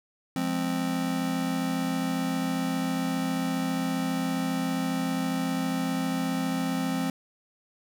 square chord, F minor, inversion none, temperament just, 174.61 / 209.5 / 261.9 Hz, F3 / Ab3 / C4, 0 / +15 / +2 cents, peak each -32 / -35 / -29 dBFS, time 0.36-7.1 s, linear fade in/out 2 ms, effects none

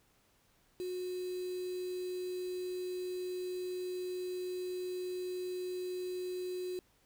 sine tone with quantisation, 364.1 Hz, F#4, 28 cents flat, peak -36 dBFS, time 0.8-6.79 s, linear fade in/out 0 ms, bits 8, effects pink hiss -70 dBFS RMS until 7.05 s

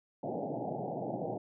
white band-pass noise, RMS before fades -37 dBFS, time 0.23-1.38 s, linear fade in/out 5 ms, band 110 to 820 Hz, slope 96 dB/octave, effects none

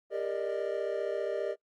triangle chord, Eb major seventh, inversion first, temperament equal with one note detuned, 398.8 / 466.2 / 587.3 / 622.3 Hz, G4 / Bb4 / D5 / Eb5, +30 / 0 / 0 / 0 cents, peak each -34 dBFS, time 0.1-1.56 s, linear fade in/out 50 ms, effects noise-tail reverb RT60 0.1 s tail -22 dB re dry + Opus 32 kbps

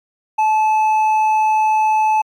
sine tone with hard clipping, 866 Hz, A5, 28 cents flat, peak -13 dBFS, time 0.38-2.22 s, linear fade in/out 10 ms, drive 4 dB, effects MP3 96 kbps

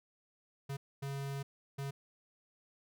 square tone bursts at uneven times, 138.59 Hz, C#3, in tune, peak -38 dBFS, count 3, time 0.69-0.77 / 1.02-1.43 / 1.78-1.91 s, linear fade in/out 10 ms, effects none

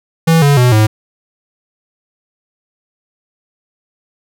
square tone with pitch steps, 163.9 / 142.68 / 124.21 / 108.13 Hz, E3 / D3 / B2 / A2, -10 / -50 / +10 / -30 cents, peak -7 dBFS, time 0.27-0.87 s, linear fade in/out 10 ms, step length 150 ms, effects none

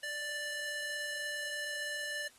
square tone with high-pass filter, 588 Hz, D5, 2 cents sharp, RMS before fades -39 dBFS, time 0.03-2.28 s, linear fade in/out 5 ms, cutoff 1400 Hz, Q 2.2, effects white hiss -62 dBFS RMS until 2.38 s + AAC 32 kbps

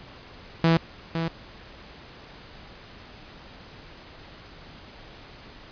sawtooth tone with echo, 164.81 Hz, E3, in tune, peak -13 dBFS, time 0.64-0.77 s, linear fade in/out 0 ms, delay 510 ms, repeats 1, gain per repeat -8 dB, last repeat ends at 1.28 s, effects pink hiss -46 dBFS RMS until 5.71 s + resampled to 11025 Hz

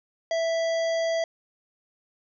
harmonic tone with a mistuned harmonic, 659.3 Hz, E5, in tune, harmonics 1 / 3 / 5 / 7 / 9 / 10, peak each -23 / -35 / -40 / -41 / -45 / -49 dBFS, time 0.31-1.24 s, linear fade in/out 2 ms, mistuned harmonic 7, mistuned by +47 cents, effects none

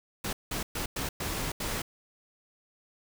pink noise bursts at uneven times, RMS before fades -33 dBFS, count 6, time 0.24-0.33 / 0.51-0.63 / 0.75-0.86 / 0.96-1.09 / 1.2-1.52 / 1.6-1.82 s, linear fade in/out 5 ms, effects none

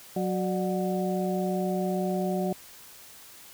harmonic tone with a mistuned harmonic, 184.4 Hz, F#3, 6 cents flat, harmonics 1 / 2 / 3 / 4, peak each -28 / -31 / -33 / -34 dBFS, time 0.16-2.53 s, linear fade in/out 5 ms, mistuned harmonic 3, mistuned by +120 cents, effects white hiss -49 dBFS RMS until 3.53 s

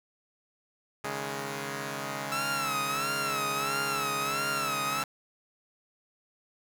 5% pulse chord, C# suspended second, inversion none, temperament equal, 138.59 / 155.56 / 207.7 Hz, C#3 / D#3 / G#3, 0 / 0 / 0 cents, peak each -25 / -30 / -26 dBFS, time 1.04-5.04 s, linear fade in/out 2 ms
sawtooth tone with vibrato, 1318.5 Hz, E6, in tune, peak -26 dBFS, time 2.32-5.03 s, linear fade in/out 0 ms, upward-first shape sine, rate 1.5 Hz, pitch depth 96 cents each way
effects none

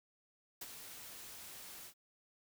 white noise with ADSR envelope, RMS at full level -43 dBFS, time 0.61-1.94 s, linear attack 8 ms, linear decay 32 ms, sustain -8 dB, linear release 81 ms, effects none

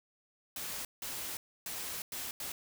white noise bursts at uneven times, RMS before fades -40 dBFS, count 5, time 0.56-0.85 / 1.02-1.37 / 1.66-2.02 / 2.12-2.31 / 2.4-2.52 s, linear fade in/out 2 ms, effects none

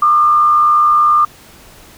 sine tone with frequency modulation, 1203 Hz, D6, 41 cents sharp, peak -7 dBFS, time 0.02-1.25 s, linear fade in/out 5 ms, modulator 85.6 Hz, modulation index 0.39, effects pink hiss -41 dBFS RMS until 1.97 s

